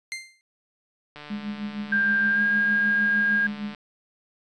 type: tone with exponential decay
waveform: sawtooth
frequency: 2093 Hz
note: C7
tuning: in tune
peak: -24 dBFS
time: 0.12-0.41 s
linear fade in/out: 0 ms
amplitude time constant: 63 ms
type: click train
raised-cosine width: 0.3 ms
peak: -25 dBFS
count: 384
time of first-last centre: 1.16-3.748 s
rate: 148 Hz
type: tone with tremolo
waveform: sine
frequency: 207.7 Hz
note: G#3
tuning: in tune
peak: -26 dBFS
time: 1.3-3.74 s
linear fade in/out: 5 ms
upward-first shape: triangle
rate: 6.5 Hz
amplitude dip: 80%
type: tone with pitch glide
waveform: sine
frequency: 1591 to 1622.6 Hz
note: G6 to G#6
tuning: +25 to -41 cents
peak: -19 dBFS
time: 1.92-3.47 s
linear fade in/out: 5 ms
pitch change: +34 cents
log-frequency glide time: 2.3-2.42 s
effects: resampled to 22050 Hz